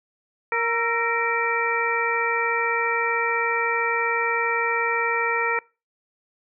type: harmonic tone with a mistuned harmonic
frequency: 466.2 Hz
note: A#4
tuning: in tune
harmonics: 1 / 2 / 3 / 4 / 5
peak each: -27 / -27 / -27 / -27 / -27 dBFS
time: 0.52-5.59 s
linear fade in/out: 2 ms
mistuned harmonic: 3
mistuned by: -64 cents
effects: noise-tail reverb RT60 0.3 s tail -24 dB re dry